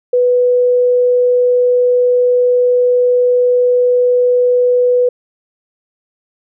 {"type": "tone", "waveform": "sine", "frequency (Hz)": 493.9, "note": "B4", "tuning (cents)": 0, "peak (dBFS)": -8, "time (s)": [0.13, 5.09], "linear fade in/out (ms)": 5, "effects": []}